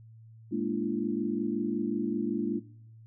sine chord, Bb dominant seventh, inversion third, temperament equal with one note detuned, 207.7 / 233.1 / 293.7 / 342 Hz, Ab3 / Bb3 / D4 / F4, 0 / 0 / 0 / -36 cents, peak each -33 / -33 / -33 / -34 dBFS, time 0.51-2.6 s, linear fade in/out 20 ms, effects noise-tail reverb RT60 0.7 s tail -19 dB re dry + added 112 Hz sine -49 dBFS peak until 3.06 s

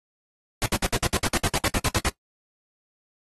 pink noise bursts, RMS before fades -23 dBFS, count 15, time 0.62-2.088 s, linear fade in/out 0 ms, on 40 ms, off 62 ms, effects noise-tail reverb RT60 0.1 s tail -18 dB re dry + AAC 32 kbps

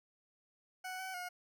20% pulse tone with pitch steps, 742 / 755 / 719 Hz, F#5 / F#5 / F#5, +5 / +35 / -50 cents, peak -36 dBFS, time 0.84-1.29 s, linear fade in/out 10 ms, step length 150 ms, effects none

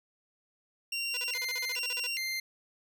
25% pulse tone with vibrato, 2404 Hz, D7, 40 cents sharp, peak -28 dBFS, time 0.92-2.4 s, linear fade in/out 5 ms, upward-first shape square, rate 1.2 Hz, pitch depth 240 cents each way
5% pulse tone bursts, 494.3 Hz, B4, 1 cent sharp, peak -27 dBFS, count 14, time 1.14-2.068 s, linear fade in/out 2 ms, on 31 ms, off 38 ms
effects none

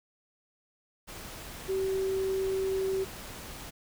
sine tone in noise, 383 Hz, G4, 40 cents flat, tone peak -27 dBFS, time 1.68-3.05 s, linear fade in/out 20 ms, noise pink, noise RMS -43 dBFS, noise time 1.07-3.71 s, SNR +13 dB, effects none

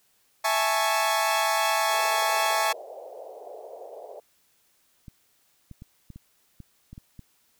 sawtooth chord, A major seventh, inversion second, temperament equal, 659.3 / 830.6 / 880 / 1108.7 Hz, E5 / G#5 / A5 / C#6, 0 / 0 / 0 / 0 cents, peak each -24 dBFS, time 0.44-2.73 s, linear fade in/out 10 ms
white band-pass noise, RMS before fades -42 dBFS, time 1.89-4.2 s, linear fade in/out 2 ms, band 430 to 720 Hz, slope 48 dB/octave
clicks, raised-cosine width 5 ms, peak -30 dBFS, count 9, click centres 5.082 / 5.713 / 5.821 / 6.103 / 6.16 / 6.603 / 6.93 / 6.979 / 7.193 s
effects white hiss -66 dBFS RMS until 7.59 s

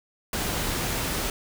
pink noise, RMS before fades -28 dBFS, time 0.33-1.3 s, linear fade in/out 2 ms, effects none

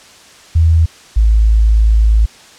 sine tone pair in turn, 81.4 / 54.33 Hz, E2 / A1, -21 / -21 cents, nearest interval perfect fifth, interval 700 cents, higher first, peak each -6 dBFS, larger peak neither, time 0.55-0.86 / 1.16-2.26 s, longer second, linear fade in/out 10 ms, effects white hiss -40 dBFS RMS until 2.58 s + low-pass 7000 Hz 12 dB/octave

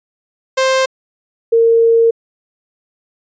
sawtooth / sine tone pair in turn, 526 / 458.9 Hz, C5 / A#4, +9 / -27 cents, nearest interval major second, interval 236 cents, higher first, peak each -7 dBFS, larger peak neither, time 0.57-0.86 / 1.52-2.11 s, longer second, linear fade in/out 10 ms, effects resampled to 16000 Hz

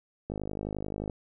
click train, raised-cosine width 2 ms, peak -21 dBFS, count 42, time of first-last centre 0.3-1.098 s, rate 51.4 Hz, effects none

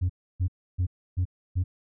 sine tone bursts, 90.6 Hz, F#2, 36 cents flat, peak -19 dBFS, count 5, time 0.01-1.64 s, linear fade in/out 20 ms, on 86 ms, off 300 ms, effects tanh soft clip ceiling -21 dBFS

